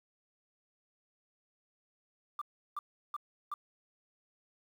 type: tone bursts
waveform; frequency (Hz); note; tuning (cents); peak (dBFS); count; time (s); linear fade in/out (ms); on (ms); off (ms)
sine; 1183; D6; +12; -33; 4; 2.39-3.54; 2; 25; 350
effects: tanh soft clip ceiling -32 dBFS + 10-bit